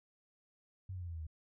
sine tone with pitch steps, 94.3 / 90.83 / 87.48 / 84.25 / 81.15 / 78.16 Hz, F#2 / F#2 / F2 / E2 / E2 / D#2, +33 / -32 / +3 / +38 / -27 / +8 cents, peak -40 dBFS, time 0.89-1.268 s, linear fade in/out 5 ms, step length 63 ms, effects none

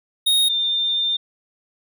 square / sine tone pair in turn, 3729 / 3604 Hz, A#7 / A7, 0 / +41 cents, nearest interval minor second, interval 59 cents, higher first, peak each -15 / -18 dBFS, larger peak first, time 0.26-0.49 / 0.49-1.17 s, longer second, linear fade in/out 10 ms, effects none

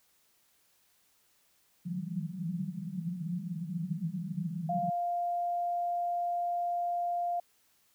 pink band-pass noise, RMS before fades -36 dBFS, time 1.85-4.9 s, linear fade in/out 10 ms, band 160 to 190 Hz, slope 96 dB/octave
sine tone, 699 Hz, F5, 1 cent sharp, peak -29 dBFS, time 4.69-7.4 s, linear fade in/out 5 ms
effects white hiss -69 dBFS RMS until 7.94 s

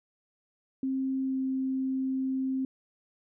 sine tone with pitch glide, 265.3 to 263.6 Hz, C4 to C4, +24 to +13 cents, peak -27 dBFS, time 0.83-2.65 s, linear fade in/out 2 ms, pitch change -11 cents, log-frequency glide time 1.24-1.37 s, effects none

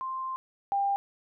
sine tone pair in turn, 1048 / 796.9 Hz, C6 / G5, +2 / +28 cents, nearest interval perfect fourth, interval 474 cents, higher first, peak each -31 / -24 dBFS, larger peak second, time 0.01-0.36 / 0.72-0.96 s, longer first, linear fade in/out 0 ms, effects none

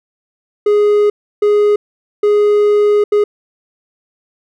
triangle tone bursts at uneven times, 415.3 Hz, G#4, in tune, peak -6 dBFS, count 4, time 0.66-1.1 / 1.42-1.76 / 2.23-3.04 / 3.12-3.24 s, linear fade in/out 5 ms, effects none

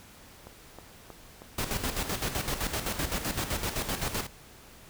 click train, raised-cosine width 1 ms, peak -29 dBFS, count 7, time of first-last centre 0.47-2.369 s, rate 3.16 Hz
pink noise with tremolo, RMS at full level -30 dBFS, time 1.58-4.27 s, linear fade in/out 5 ms, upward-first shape square, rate 7.8 Hz, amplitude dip 60%
effects pink hiss -52 dBFS RMS until 4.89 s

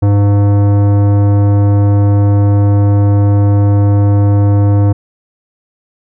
sine tone with tanh clipping, 101.4 Hz, G#2, 41 cents flat, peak -8 dBFS, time 0.02-4.93 s, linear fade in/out 10 ms, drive 16 dB, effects none

